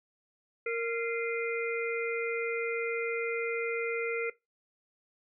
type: tone cluster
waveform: sine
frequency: 463.4 / 1383 / 2081 / 2434 Hz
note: A#4 / F6 / C7 / D#7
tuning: -10 / -17 / -10 / -39 cents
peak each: -31 / -39 / -37 / -39 dBFS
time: 0.66-4.3 s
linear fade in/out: 5 ms
effects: noise-tail reverb RT60 0.2 s tail -19 dB re dry